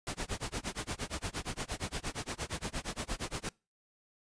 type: noise with tremolo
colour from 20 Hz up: pink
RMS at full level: -35 dBFS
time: 0.07-3.49 s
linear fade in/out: 0 ms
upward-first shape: sine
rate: 8.6 Hz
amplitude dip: 100%
effects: noise-tail reverb RT60 0.3 s tail -26 dB re dry + resampled to 22050 Hz